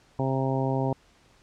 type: harmonic tone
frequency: 133.2 Hz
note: C3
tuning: 31 cents sharp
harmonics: 1 / 2 / 3 / 4 / 5 / 6 / 7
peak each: -27 / -30 / -32 / -33 / -34 / -35 / -35 dBFS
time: 0.19-0.93 s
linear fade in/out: 2 ms
effects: pink hiss -60 dBFS RMS until 1.42 s + low-pass 7000 Hz 12 dB/octave